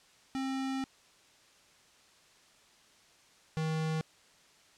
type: tone pair in turn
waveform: square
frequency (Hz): 266.3 / 158.34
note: C4 / D#3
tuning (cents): +31 / +31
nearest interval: major sixth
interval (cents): 900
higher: first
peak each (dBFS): -33 / -31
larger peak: second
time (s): 0.35-0.84 / 3.57-4.01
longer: first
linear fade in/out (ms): 0
effects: white hiss -62 dBFS RMS until 4.77 s + low-pass 7000 Hz 12 dB/octave